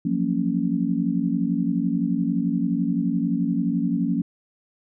sine chord, Gb major seventh, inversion third, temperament just, 173.43 / 185 / 231.2 / 277.5 Hz, F3 / Gb3 / Bb3 / Db4, -12 / 0 / -14 / +2 cents, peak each -26 / -27 / -25 / -25 dBFS, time 0.05-4.22 s, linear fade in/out 5 ms, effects none

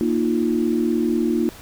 sine chord, Bb suspended fourth, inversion none, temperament equal with one note detuned, 233.1 / 309.2 / 349.2 Hz, Bb3 / Eb4 / F4, 0 / -11 / 0 cents, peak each -21 / -22 / -22 dBFS, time 0.01-1.49 s, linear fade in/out 0 ms, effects pink hiss -42 dBFS RMS until 1.61 s

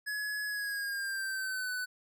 square tone with pitch glide, 1691 to 1497.8 Hz, G#6 to F#6, +31 to +21 cents, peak -34 dBFS, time 0.06-1.86 s, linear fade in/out 20 ms, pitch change -210 cents, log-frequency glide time 0.46-1.72 s, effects none

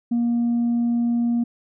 sine tone, 236.6 Hz, A#3, 26 cents sharp, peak -16 dBFS, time 0.11-1.44 s, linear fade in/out 10 ms, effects tanh soft clip ceiling -16 dBFS

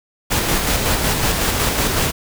pink noise with tremolo, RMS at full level -17 dBFS, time 0.3-2.12 s, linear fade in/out 20 ms, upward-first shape square, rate 5.4 Hz, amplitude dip 30%, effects none

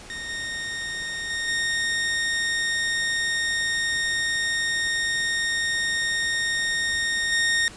sawtooth tone with level steps, 1849 Hz, A#6, 15 cents flat, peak -28 / -25 / -22 / -19 / -16 dBFS, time 0.1-7.68 s, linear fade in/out 0 ms, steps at 0.29 / 1.3 / 1.48 / 7.32 s, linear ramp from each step 2 ms, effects pink hiss -43 dBFS RMS until 7.76 s + resampled to 22050 Hz

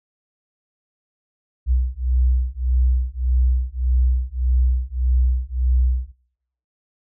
sine beating tone pair, 61.9 / 63.6 Hz, B1 / C2, +5 / -48 cents, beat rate 1.7 Hz, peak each -19 dBFS, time 1.66-6.12 s, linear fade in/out 50 ms, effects noise-tail reverb RT60 0.7 s tail -22 dB re dry

